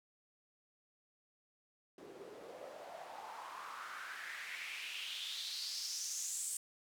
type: noise with band-pass filter sweep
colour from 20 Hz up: white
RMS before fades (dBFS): -45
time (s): 1.98-6.57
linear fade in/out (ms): 2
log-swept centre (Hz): 350 to 8500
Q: 4.1
effects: none